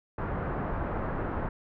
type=low-pass noise; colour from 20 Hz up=pink; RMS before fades=-32 dBFS; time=0.18-1.49 s; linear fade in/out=5 ms; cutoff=1500 Hz; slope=24 dB/octave; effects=none